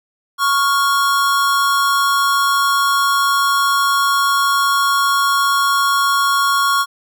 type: tone pair together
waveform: square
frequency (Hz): 1108.7 / 1405.8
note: C#6 / F6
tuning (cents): 0 / +11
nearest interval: major third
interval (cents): 411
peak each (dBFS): -15 / -19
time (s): 0.38-6.86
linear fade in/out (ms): 50
effects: none